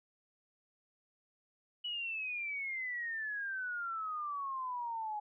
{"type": "exponential sweep", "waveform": "sine", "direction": "down", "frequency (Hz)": [2960, 830.6], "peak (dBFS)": -36, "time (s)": [1.84, 5.2], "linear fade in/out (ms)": 10, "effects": []}